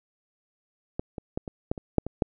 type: clicks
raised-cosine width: 2 ms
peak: -15 / -21 / -15 / -22 / -12 / -23 / -6 / -19 / -8 dBFS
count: 9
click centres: 0.995 / 1.182 / 1.375 / 1.478 / 1.715 / 1.778 / 1.983 / 2.066 / 2.222 s
effects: none